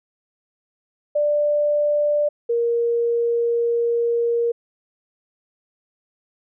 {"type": "tone pair in turn", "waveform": "sine", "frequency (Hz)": [590, 469.4], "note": ["D5", "A#4"], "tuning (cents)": [8, 12], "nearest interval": "major third", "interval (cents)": 396, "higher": "first", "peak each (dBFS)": [-16, -17], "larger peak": "first", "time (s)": [[1.15, 2.29], [2.49, 4.52]], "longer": "second", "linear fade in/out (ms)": 10, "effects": []}